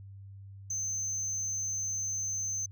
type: tone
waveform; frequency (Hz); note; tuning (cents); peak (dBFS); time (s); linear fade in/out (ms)
sine; 6220; G8; -14; -29; 0.7-2.66; 5
effects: tanh soft clip ceiling -30 dBFS + added 98 Hz sine -45 dBFS peak until 2.71 s